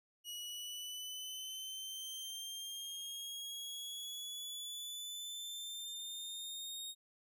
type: linear sweep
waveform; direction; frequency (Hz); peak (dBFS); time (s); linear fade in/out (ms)
sawtooth; up; 2900 to 3729; -40; 0.24-6.95; 50
effects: none